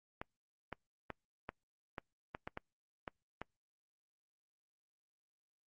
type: clicks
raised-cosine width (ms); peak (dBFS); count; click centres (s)
0.5; -26; 10; 0.215 / 0.727 / 1.103 / 1.491 / 1.982 / 2.349 / 2.475 / 2.574 / 3.078 / 3.416
effects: noise-tail reverb RT60 0.1 s tail -26 dB re dry + Opus 48 kbps